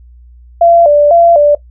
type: tone with vibrato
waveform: sine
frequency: 632 Hz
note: D#5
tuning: 27 cents sharp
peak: -3 dBFS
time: 0.61-1.55 s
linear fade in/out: 5 ms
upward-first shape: square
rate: 2 Hz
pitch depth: 130 cents each way
effects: noise-tail reverb RT60 0.1 s tail -18 dB re dry + added 60 Hz sine -35 dBFS peak until 1.7 s